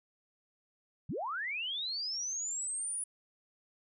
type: linear sweep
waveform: sine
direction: up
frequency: 96.6 to 9910 Hz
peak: -34 dBFS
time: 1.09-3.04 s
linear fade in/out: 5 ms
effects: none